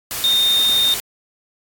sine tone in noise, 3655 Hz, A#7, 35 cents flat, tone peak -13 dBFS, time 0.24-0.94 s, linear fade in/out 0 ms, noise white, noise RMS -25 dBFS, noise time 0.11-1 s, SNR +9 dB, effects AAC 64 kbps

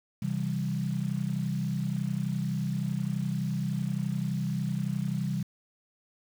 sine chord, C major, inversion none, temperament equal with one note detuned, 132.56 / 164.81 / 196 Hz, C3 / E3 / G3, +23 / 0 / 0 cents, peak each -32 dBFS, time 0.22-5.43 s, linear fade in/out 5 ms, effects 8-bit

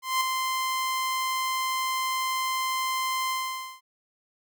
sawtooth tone with ADSR envelope, 1041 Hz, C6, 9 cents flat, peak -17 dBFS, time 0.02-3.81 s, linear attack 190 ms, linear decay 4 ms, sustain -5 dB, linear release 510 ms, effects none

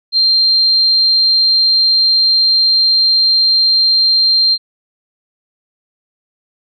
sine tone, 4172 Hz, C8, 6 cents flat, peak -8 dBFS, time 0.12-4.58 s, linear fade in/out 50 ms, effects none

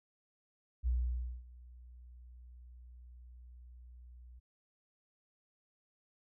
sine tone with ADSR envelope, 61 Hz, B1, 21 cents flat, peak -28 dBFS, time 0.83-4.4 s, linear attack 40 ms, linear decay 560 ms, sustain -23 dB, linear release 17 ms, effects none

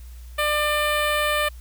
10% pulse tone with notch filter, 597 Hz, D5, 28 cents sharp, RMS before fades -22 dBFS, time 0.38-1.49 s, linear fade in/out 10 ms, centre 6000 Hz, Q 0.7, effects added 60 Hz sine -37 dBFS peak until 1.6 s + white hiss -54 dBFS RMS until 1.6 s

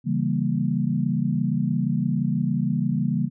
sine chord, C# diminished seventh, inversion none, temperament equal, 138.59 / 164.81 / 196 / 233.1 Hz, C#3 / E3 / G3 / Bb3, 0 / 0 / 0 / 0 cents, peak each -26 dBFS, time 0.04-3.3 s, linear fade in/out 50 ms, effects none

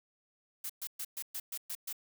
blue noise bursts, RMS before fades -39 dBFS, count 8, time 0.64-1.928 s, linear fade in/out 5 ms, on 56 ms, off 120 ms, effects none

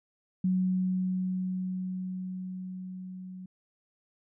sine tone with level ramp, 185 Hz, F#3, in tune, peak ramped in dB -23 to -40 dBFS, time 0.44-3.46 s, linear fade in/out 5 ms, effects none

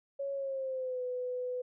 sine tone with pitch glide, 554.4 to 499.7 Hz, C#5 to B4, 0 to +20 cents, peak -33 dBFS, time 0.19-1.62 s, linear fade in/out 10 ms, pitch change -180 cents, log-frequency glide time 0.33-1.03 s, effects none

